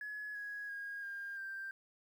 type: tone with pitch steps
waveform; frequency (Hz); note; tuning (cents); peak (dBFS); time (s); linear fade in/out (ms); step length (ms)
sine; 1694 / 1663.9 / 1634.4 / 1605.4 / 1576.9; G#6 / G#6 / G#6 / G6 / G6; +34 / +3 / -28 / +41 / +10; -40; 0.01-1.71; 2; 340
effects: tanh soft clip ceiling -36 dBFS + 11-bit